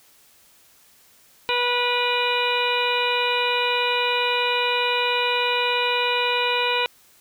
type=harmonic tone with a mistuned harmonic; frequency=488.2 Hz; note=B4; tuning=20 cents flat; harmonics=1 / 2 / 3 / 4 / 5 / 6 / 7 / 8; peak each=-26 / -25 / -30 / -34 / -25 / -27 / -35 / -30 dBFS; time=1.49-6.86 s; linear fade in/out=0 ms; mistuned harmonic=7; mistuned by=+76 cents; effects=white hiss -55 dBFS RMS until 7.2 s